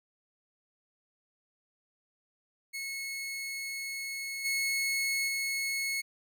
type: tone with level steps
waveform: sawtooth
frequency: 2187 Hz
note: C#7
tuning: 24 cents flat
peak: -32 / -25 / -27 dBFS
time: 2.73-6.02 s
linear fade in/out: 20 ms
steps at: 4.44 / 5.27 s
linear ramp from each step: 20 ms
effects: none